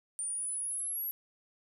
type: linear sweep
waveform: sine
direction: up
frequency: 9120 to 11680 Hz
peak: -33 dBFS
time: 0.19-1.11 s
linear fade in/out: 0 ms
effects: none